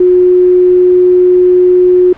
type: tone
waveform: sine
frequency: 362.2 Hz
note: F#4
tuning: 37 cents flat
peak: -3 dBFS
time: 0-2.13 s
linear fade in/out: 5 ms
effects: pink hiss -34 dBFS RMS until 2.17 s + low-pass 2000 Hz 12 dB/octave